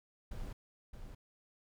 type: noise with echo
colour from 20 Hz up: brown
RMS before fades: -42 dBFS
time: 0.31-0.53 s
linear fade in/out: 5 ms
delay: 620 ms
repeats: 1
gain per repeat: -6 dB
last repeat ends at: 1.15 s
effects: none